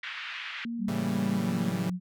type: band-pass noise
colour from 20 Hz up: pink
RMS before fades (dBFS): -38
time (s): 0.03-0.65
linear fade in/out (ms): 5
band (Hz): 1500 to 3200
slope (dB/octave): 24
type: tone with vibrato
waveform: sine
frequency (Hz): 231.2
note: A#3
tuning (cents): -14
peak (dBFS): -31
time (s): 0.65-1.7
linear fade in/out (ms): 2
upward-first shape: sine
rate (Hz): 2.5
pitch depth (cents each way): 21
type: tone with pitch glide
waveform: sine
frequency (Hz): 195 to 180.89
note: G3 to F#3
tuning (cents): -9 to -39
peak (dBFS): -29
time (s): 0.78-2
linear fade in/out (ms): 50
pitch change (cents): -130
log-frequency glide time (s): 1.33-1.51
type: chord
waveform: sawtooth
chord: A dominant seventh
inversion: none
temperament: equal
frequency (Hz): 110 / 138.59 / 164.81 / 196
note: A2 / C#3 / E3 / G3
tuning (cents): 0 / 0 / 0 / 0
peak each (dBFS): -33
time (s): 0.88-1.9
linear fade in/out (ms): 5
effects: none